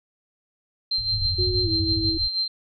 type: tone with tremolo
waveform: sine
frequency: 4139 Hz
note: C8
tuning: 20 cents flat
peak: -20 dBFS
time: 0.91-2.48 s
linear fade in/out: 5 ms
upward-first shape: sine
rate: 6.2 Hz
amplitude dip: 60%
type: low-pass noise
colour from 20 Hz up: pink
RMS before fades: -32 dBFS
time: 0.98-2.28 s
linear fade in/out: 2 ms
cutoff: 110 Hz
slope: 96 dB/octave
type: tone bursts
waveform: sine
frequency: 95.1 Hz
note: F#2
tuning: 48 cents sharp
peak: -24 dBFS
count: 12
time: 1.13-2.098 s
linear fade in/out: 10 ms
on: 55 ms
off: 28 ms
type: tone with pitch glide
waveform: sine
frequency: 363 to 325.3 Hz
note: F#4 to E4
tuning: -33 to -23 cents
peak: -26 dBFS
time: 1.38-2.18 s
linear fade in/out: 10 ms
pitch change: -190 cents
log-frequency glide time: 1.64-1.69 s
effects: none